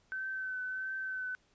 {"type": "tone with vibrato", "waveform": "sine", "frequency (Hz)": 1528, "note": "G6", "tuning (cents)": -45, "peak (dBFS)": -35, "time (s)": [0.12, 1.35], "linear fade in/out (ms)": 0, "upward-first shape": "triangle", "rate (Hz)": 1.5, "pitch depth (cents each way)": 27, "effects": ["pink hiss -70 dBFS RMS until 1.54 s", "resampled to 16000 Hz"]}